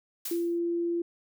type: noise with exponential decay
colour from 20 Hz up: blue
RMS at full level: -32 dBFS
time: 0.25-0.59 s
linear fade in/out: 5 ms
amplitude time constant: 72 ms
type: tone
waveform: sine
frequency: 342 Hz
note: F4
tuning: 36 cents flat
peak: -26 dBFS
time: 0.31-1.02 s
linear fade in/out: 5 ms
effects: none